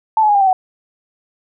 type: tone with pitch steps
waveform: sine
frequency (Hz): 880 / 852 / 824.9 / 798.6 / 773.2 / 748.6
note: A5 / G#5 / G#5 / G5 / G5 / F#5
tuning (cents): 0 / +44 / -12 / +32 / -24 / +20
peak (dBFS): -9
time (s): 0.17-0.53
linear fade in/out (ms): 2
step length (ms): 60
effects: none